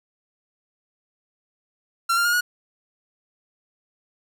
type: tone with pitch steps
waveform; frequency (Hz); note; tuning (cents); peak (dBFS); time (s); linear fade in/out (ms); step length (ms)
45% pulse; 1365 / 1393.7 / 1423 / 1452.9; F6 / F6 / F6 / F#6; -40 / -4 / +32 / -32; -18; 2.09-2.41; 10; 80
effects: none